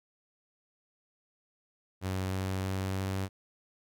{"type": "tone with pitch steps", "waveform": "sawtooth", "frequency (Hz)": [94.1, 94.7, 95.3, 95.91], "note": ["F#2", "F#2", "G2", "G2"], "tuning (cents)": [30, 41, -48, -37], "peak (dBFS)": -27, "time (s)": [2.01, 3.29], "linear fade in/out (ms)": 50, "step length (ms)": 320, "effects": []}